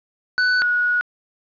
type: tone pair in turn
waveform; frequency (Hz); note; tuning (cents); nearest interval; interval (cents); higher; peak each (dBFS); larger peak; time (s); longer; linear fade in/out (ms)
square / sine; 1493 / 1458.1; F#6 / F#6; +15 / -26; unison; 41; first; -16 / -16; neither; 0.38-0.62 / 0.62-1.01; second; 0
effects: resampled to 11025 Hz + 8-bit